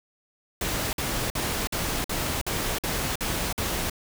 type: noise bursts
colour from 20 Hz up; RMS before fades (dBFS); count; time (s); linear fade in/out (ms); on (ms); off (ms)
pink; -28; 9; 0.61-3.898; 2; 320; 51
effects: none